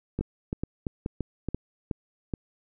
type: two click trains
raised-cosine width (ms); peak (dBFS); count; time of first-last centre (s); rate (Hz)
3; -16 / -16; 6 / 5; 0.21-2.338 / 0.19-1.546; 2.35 / 2.95
effects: none